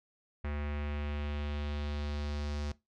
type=tone with low-pass filter sweep; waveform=square; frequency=73.42 Hz; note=D2; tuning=in tune; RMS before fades=-36 dBFS; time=0.44-2.72 s; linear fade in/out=5 ms; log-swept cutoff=2100 to 5500 Hz; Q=1.9; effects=noise-tail reverb RT60 0.2 s tail -19 dB re dry